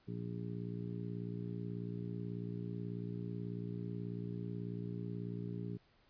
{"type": "harmonic tone", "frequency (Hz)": 58.27, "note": "A#1", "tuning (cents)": 0, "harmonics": [2, 3, 4, 5, 6, 7], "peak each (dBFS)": [-43, -43, -51, -50, -55, -50], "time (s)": [0.07, 5.78], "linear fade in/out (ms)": 20, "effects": ["pink hiss -70 dBFS RMS until 6.09 s", "resampled to 11025 Hz"]}